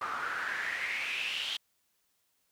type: noise with band-pass filter sweep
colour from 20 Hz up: pink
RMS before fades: -35 dBFS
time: 0.01-1.57 s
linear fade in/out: 5 ms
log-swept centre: 1200 to 3300 Hz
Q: 5.6
effects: white hiss -75 dBFS RMS until 2.51 s